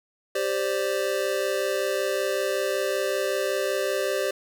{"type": "chord", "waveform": "square", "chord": "G suspended fourth", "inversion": "none", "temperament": "just", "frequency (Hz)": [392, 522.7, 588], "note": ["G4", "C5", "D5"], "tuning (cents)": [0, -2, 2], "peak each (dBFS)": -29, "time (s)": [0.35, 4.31], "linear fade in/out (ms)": 5, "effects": []}